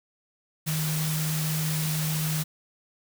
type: tone in noise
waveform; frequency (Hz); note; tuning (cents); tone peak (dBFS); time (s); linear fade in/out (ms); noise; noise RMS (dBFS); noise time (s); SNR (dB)
sine; 155.8; D#3; +3; -26; 0.66-2.44; 20; white; -32; 0.66-2.44; +3
effects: none